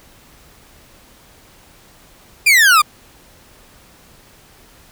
40% pulse exponential sweep, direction down, 2466 to 1164 Hz, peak -7 dBFS, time 2.46-2.82 s, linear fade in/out 10 ms, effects pink hiss -47 dBFS RMS until 4.91 s

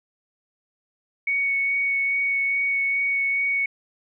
sine tone with vibrato, 2226 Hz, C#7, 7 cents sharp, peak -20 dBFS, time 1.27-3.66 s, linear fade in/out 5 ms, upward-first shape sine, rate 2.4 Hz, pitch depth 9 cents each way, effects none

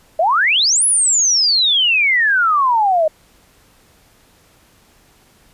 sine exponential two-way sweep, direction up then down, 609 to 10548 to 609 Hz, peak -11 dBFS, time 0.19-3.08 s, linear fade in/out 5 ms, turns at 0.85 s, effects pink hiss -52 dBFS RMS until 5.53 s + resampled to 32000 Hz

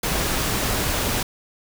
pink noise, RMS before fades -23 dBFS, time 0.03-1.23 s, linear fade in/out 5 ms, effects none

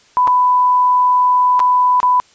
sine tone with dropouts, 996 Hz, B5, 14 cents sharp, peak -9 dBFS, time 0.17-2.2 s, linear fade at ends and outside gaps 0 ms, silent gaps 0.273-0.278 / 1.594-1.601 / 2.002-2.03 s, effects white hiss -50 dBFS RMS until 2.34 s + resampled to 16000 Hz

